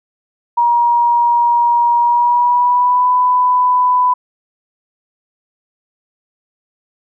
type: tone with pitch glide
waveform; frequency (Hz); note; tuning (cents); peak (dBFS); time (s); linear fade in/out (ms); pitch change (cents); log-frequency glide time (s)
sine; 950 to 996.7; A#5 to B5; +33 to +16; -9; 0.57-4.14; 10; +83; 1.99-3.09
effects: none